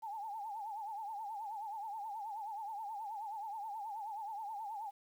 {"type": "tone with vibrato", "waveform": "sine", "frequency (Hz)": 849, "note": "G#5", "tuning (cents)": 38, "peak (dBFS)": -40, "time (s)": [0.02, 4.91], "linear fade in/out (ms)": 20, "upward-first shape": "triangle", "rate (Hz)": 9.4, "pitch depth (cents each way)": 140, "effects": ["11-bit"]}